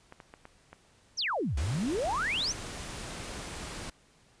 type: clicks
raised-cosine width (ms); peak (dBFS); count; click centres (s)
0.5; -31; 5; 0.124 / 0.202 / 0.339 / 0.454 / 0.73
type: exponential two-way sweep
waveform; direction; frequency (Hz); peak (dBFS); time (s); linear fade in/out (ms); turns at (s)
sine; down then up; 6480 to 61.9 to 6480; -28; 1.17-2.53; 20; 1.57
type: noise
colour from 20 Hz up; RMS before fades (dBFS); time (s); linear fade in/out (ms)
pink; -40; 1.57-3.9; 5
effects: pink hiss -63 dBFS RMS until 4.4 s + resampled to 22050 Hz